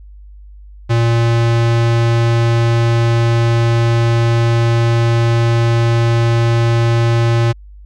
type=tone; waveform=square; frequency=116.54 Hz; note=A#2; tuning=in tune; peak=-11 dBFS; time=0.89-7.53 s; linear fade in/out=20 ms; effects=added 50 Hz sine -34 dBFS peak until 7.85 s + low-pass 5000 Hz 12 dB/octave